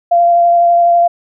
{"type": "tone with vibrato", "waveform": "sine", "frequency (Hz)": 690, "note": "F5", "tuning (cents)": -21, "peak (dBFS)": -6, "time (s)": [0.11, 1.08], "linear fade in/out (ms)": 10, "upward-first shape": "sine", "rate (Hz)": 12, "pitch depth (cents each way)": 11, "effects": []}